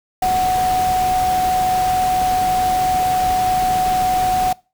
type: tone in noise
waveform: sine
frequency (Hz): 740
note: F#5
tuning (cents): 0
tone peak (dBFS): -14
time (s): 0.22-4.53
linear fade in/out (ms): 5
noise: pink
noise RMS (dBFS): -27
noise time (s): 0.22-4.53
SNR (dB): +10
effects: noise-tail reverb RT60 0.3 s tail -23 dB re dry